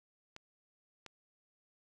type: clicks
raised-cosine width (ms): 0.2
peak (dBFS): -30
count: 2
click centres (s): 0.364 / 1.063
effects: none